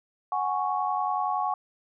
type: chord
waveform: sine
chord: F# suspended second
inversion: none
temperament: equal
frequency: 740 / 830.6 / 1108.7 Hz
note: F#5 / G#5 / C#6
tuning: 0 / 0 / 0 cents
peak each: -29 dBFS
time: 0.32-1.54 s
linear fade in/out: 2 ms
effects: none